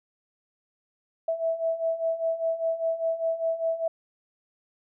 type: beating tone pair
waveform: sine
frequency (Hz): 653 / 658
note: E5 / E5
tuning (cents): -17 / -3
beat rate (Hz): 5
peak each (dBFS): -30 / -26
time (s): 1.28-3.88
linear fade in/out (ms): 5
effects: none